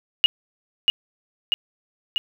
sine tone with echo, 2871 Hz, F7, 47 cents sharp, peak -10 dBFS, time 0.24-0.26 s, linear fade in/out 0 ms, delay 640 ms, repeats 3, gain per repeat -3 dB, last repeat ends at 2.18 s, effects 8-bit

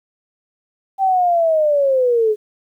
sine linear sweep, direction down, 784 to 416.6 Hz, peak -12 dBFS, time 0.98-2.36 s, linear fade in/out 50 ms, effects 9-bit

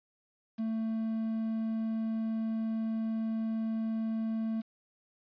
triangle tone with quantisation, 222.8 Hz, A3, 22 cents sharp, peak -28 dBFS, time 0.58-4.62 s, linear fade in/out 20 ms, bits 9, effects resampled to 11025 Hz

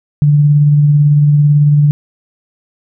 sine tone with tremolo, 146.83 Hz, D3, in tune, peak -4 dBFS, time 0.22-1.91 s, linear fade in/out 0 ms, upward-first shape sine, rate 18 Hz, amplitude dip 25%, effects none

